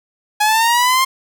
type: linear sweep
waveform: sawtooth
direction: up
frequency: 833 to 1064 Hz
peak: -8 dBFS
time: 0.4-1.05 s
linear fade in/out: 10 ms
effects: none